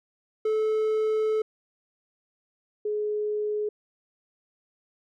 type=tone pair in turn; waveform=triangle / sine; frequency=434.3 / 421.2 Hz; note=A4 / G#4; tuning=-23 / +24 cents; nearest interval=minor second; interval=53 cents; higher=first; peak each=-20 / -25 dBFS; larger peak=first; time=0.45-1.42 / 2.85-3.69 s; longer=first; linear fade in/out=5 ms; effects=none